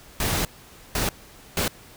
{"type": "noise bursts at uneven times", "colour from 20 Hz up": "pink", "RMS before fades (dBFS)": -24, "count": 3, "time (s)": [[0.2, 0.45], [0.95, 1.09], [1.57, 1.68]], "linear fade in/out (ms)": 2, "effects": ["pink hiss -48 dBFS RMS until 1.96 s"]}